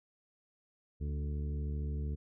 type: harmonic tone with a mistuned harmonic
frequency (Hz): 73.2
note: D2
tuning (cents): -5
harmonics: 1 / 2 / 3 / 4 / 5 / 6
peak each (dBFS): -34 / -41 / -47 / -53 / -54 / -52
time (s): 1-2.16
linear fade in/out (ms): 20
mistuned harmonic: 3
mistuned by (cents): +21
effects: none